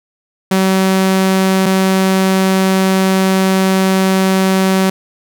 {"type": "tone pair in turn", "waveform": "sawtooth", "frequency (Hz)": [190, 190], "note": ["F#3", "F#3"], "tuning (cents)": [46, 46], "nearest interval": "unison", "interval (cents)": 0, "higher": "neither", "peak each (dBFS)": -6, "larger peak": "neither", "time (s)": [[0.51, 1.66], [1.66, 4.9]], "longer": "second", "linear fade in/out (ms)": 5, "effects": []}